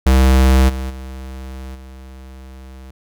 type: tone with level steps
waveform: square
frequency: 65.41 Hz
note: C2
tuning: in tune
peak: -9 / -22 / -29 / -35 dBFS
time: 0.06-2.91 s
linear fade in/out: 5 ms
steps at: 0.68 / 0.89 / 1.74 s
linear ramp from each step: 20 ms
effects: none